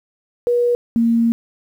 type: tone pair in turn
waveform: sine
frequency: 482.2 / 231.3 Hz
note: B4 / A#3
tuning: -41 / -13 cents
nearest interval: octave + minor second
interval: 1272 cents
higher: first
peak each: -13 / -12 dBFS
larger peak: second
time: 0.47-0.75 / 0.96-1.32 s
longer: second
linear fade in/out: 0 ms
effects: 8-bit